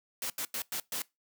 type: noise bursts at uneven times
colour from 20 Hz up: white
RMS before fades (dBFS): -35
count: 5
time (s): 0.22-0.3 / 0.38-0.45 / 0.54-0.62 / 0.72-0.8 / 0.92-1.02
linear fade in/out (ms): 2
effects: noise-tail reverb RT60 0.2 s tail -22 dB re dry + high-pass 150 Hz 12 dB/octave